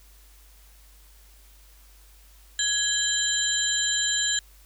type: tone cluster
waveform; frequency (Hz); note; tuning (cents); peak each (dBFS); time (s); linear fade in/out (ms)
sine; 1670 / 3144 / 3968 / 7210; G#6 / G7 / B7 / A8; +9 / +4 / +7 / +41; -29 / -28 / -29 / -26; 2.59-4.39; 2
effects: added 50 Hz sine -51 dBFS peak until 4.65 s + white hiss -57 dBFS RMS until 4.65 s